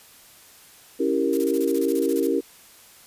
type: chord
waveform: sine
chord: C# diminished seventh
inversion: none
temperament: equal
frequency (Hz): 277.2 / 329.6 / 392 / 466.2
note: C#4 / E4 / G4 / Bb4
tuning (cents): 0 / 0 / 0 / 0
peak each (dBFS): -25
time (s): 0.99-2.41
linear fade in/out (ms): 20
type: noise bursts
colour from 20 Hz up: blue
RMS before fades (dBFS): -35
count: 14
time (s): 1.33-2.268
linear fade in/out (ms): 0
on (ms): 41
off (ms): 28
effects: white hiss -50 dBFS RMS until 3.06 s + resampled to 32000 Hz